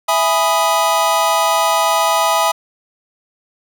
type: chord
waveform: square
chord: E major seventh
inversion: none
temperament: equal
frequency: 659.3 / 830.6 / 987.8 / 1244.5 Hz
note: E5 / G#5 / B5 / D#6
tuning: 0 / 0 / 0 / 0 cents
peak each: -19 dBFS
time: 0.08-2.52 s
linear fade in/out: 10 ms
effects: none